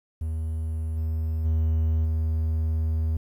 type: tone with level steps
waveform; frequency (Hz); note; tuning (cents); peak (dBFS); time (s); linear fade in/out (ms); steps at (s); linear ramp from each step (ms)
triangle; 79.6; D#2; +40; -24 / -22 / -18 / -20; 0.21-3.17; 5; 0.96 / 1.44 / 2.04; 20
effects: 10-bit